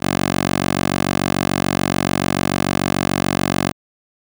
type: tone with high-pass filter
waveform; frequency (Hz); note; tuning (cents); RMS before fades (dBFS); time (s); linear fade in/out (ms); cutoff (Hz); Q
10% pulse; 46.88; F#1; +23; -19; 0-3.73; 50; 180; 0.56
effects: none